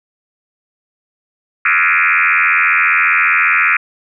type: tone with frequency modulation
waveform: sine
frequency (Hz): 1885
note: A#6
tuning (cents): +19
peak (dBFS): -9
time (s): 1.65-3.77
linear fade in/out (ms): 5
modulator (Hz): 85.2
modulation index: 7.3
effects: none